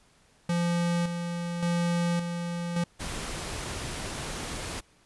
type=tone with tremolo; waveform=square; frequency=172.4 Hz; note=F3; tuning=22 cents flat; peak=-25 dBFS; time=0.49-2.84 s; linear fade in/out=5 ms; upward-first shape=square; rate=0.88 Hz; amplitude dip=50%
type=noise; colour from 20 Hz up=pink; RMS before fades=-35 dBFS; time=2.99-4.81 s; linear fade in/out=20 ms
effects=pink hiss -62 dBFS RMS until 5.05 s + resampled to 24000 Hz